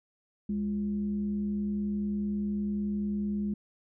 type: tone with frequency modulation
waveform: sine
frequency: 206 Hz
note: G#3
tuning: 14 cents flat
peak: -28 dBFS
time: 0.49-3.54 s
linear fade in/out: 5 ms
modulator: 141 Hz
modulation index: 0.34
effects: none